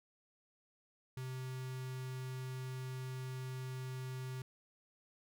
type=tone with notch filter; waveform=square; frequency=129.4 Hz; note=C3; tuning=19 cents flat; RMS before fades=-43 dBFS; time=1.17-4.42 s; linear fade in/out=2 ms; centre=600 Hz; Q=1.4; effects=none